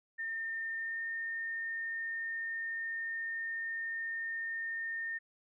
sine tone with pitch glide, 1812 to 1823.5 Hz, A#6 to A#6, -50 to -39 cents, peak -35 dBFS, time 0.18-5.19 s, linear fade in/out 20 ms, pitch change +11 cents, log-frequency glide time 0.78-1.01 s, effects none

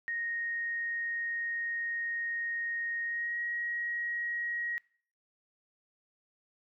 sine tone with pitch glide, 1864 to 1894.4 Hz, A#6 to A#6, -1 to +27 cents, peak -32 dBFS, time 0.08-4.78 s, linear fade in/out 0 ms, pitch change +28 cents, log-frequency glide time 3.04-3.39 s, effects noise-tail reverb RT60 0.5 s tail -22 dB re dry

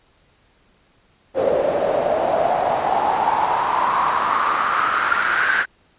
pink noise with band-pass filter sweep, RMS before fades -19 dBFS, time 1.34-5.66 s, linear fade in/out 50 ms, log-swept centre 520 to 1600 Hz, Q 6.4, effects pink hiss -58 dBFS RMS until 5.98 s + resampled to 8000 Hz

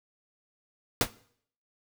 pink noise with exponential decay, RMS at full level -19 dBFS, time 1.01-1.1 s, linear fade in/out 1 ms, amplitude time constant 19 ms, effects noise-tail reverb RT60 0.6 s tail -20 dB re dry

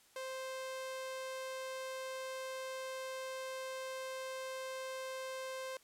sawtooth tone, 523.3 Hz, C5, in tune, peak -37 dBFS, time 0.16-5.77 s, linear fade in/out 2 ms, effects white hiss -66 dBFS RMS until 5.83 s + low-pass 12000 Hz 12 dB/octave

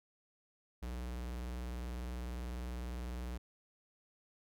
square tone with vibrato, 60.8 Hz, B1, 26 cents flat, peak -40 dBFS, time 0.82-3.38 s, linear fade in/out 10 ms, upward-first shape square, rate 20 Hz, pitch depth 100 cents each way, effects none

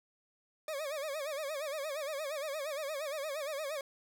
40% pulse tone with vibrato, 587.3 Hz, D5, in tune, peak -35 dBFS, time 0.68-3.81 s, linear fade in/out 2 ms, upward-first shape sine, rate 8.6 Hz, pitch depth 140 cents each way, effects none

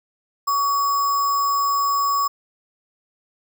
sine tone with sample-and-hold, 1130 Hz, C#6, 33 cents sharp, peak -17 dBFS, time 0.47-2.28 s, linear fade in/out 10 ms, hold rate 6300 Hz, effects none

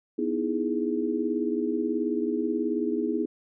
sine chord, E major seventh, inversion second, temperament equal, 246.9 / 311.1 / 329.6 / 415.3 Hz, B3 / D#4 / E4 / G#4, 0 / 0 / 0 / 0 cents, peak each -30 dBFS, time 0.18-3.26 s, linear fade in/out 10 ms, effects none

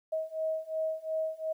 sine beating tone pair, 634 / 636.8 Hz, D#5 / D#5, +32 / +40 cents, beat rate 2.8 Hz, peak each -34 / -33 dBFS, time 0.12-1.53 s, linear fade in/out 10 ms, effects 11-bit

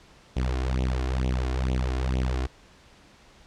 sawtooth tone with flanger, 63.8 Hz, C2, 43 cents flat, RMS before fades -26 dBFS, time 0.36-2.47 s, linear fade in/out 10 ms, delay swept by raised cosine 0.3 to 2.9 ms, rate 2.2 Hz, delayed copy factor +0.85, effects pink hiss -54 dBFS RMS until 3.46 s + low-pass 6000 Hz 12 dB/octave

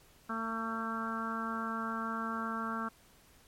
harmonic tone, 225.3 Hz, A3, 41 cents sharp, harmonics 1 / 2 / 3 / 4 / 5 / 6 / 7, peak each -38 / -47 / -47 / -45 / -40 / -38 / -44 dBFS, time 0.29-2.89 s, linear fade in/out 10 ms, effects pink hiss -62 dBFS RMS until 3.47 s + MP3 64 kbps

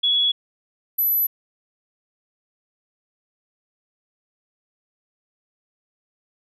sine tone pair in turn, 3372 / 11982 Hz, G#7 / F#9, +26 / +21 cents, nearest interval octave + minor seventh, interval 2195 cents, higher second, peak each -16 / -17 dBFS, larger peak first, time 0.03-0.32 / 0.98-1.27 s, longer neither, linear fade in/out 10 ms, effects none

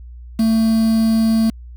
triangle tone with quantisation, 223.4 Hz, A3, 27 cents sharp, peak -10 dBFS, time 0.39-1.5 s, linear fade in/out 5 ms, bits 5, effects added 60 Hz sine -33 dBFS peak until 1.76 s

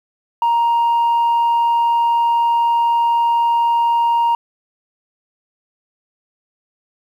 sine tone, 936 Hz, A#5, 7 cents sharp, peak -10 dBFS, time 0.42-4.35 s, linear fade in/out 2 ms, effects tanh soft clip ceiling -11 dBFS + 8-bit

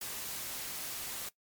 white noise, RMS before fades -40 dBFS, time 0.01-1.29 s, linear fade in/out 5 ms, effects noise-tail reverb RT60 0.1 s tail -19 dB re dry + MP3 96 kbps

